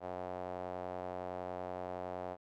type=tone with band-pass filter; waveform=sawtooth; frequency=90.7 Hz; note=F#2; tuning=34 cents flat; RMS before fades=-42 dBFS; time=0-2.37 s; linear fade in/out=50 ms; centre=670 Hz; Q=2.7; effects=none